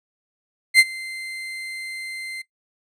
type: tone with ADSR envelope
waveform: 35% pulse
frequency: 2080 Hz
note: C7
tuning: 11 cents flat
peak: -6 dBFS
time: 0.74-2.42 s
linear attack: 52 ms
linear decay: 42 ms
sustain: -23 dB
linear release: 8 ms
effects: noise-tail reverb RT60 0.1 s tail -18 dB re dry + low-pass 11000 Hz 12 dB/octave